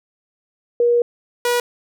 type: tone pair in turn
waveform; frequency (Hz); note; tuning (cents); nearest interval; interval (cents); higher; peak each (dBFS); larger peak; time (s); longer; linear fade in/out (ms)
sine / sawtooth; 477.4 / 484.1; A#4 / B4; +41 / -35; unison; 24; second; -12; neither; 0.8-1.02 / 1.45-1.6; first; 2
effects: none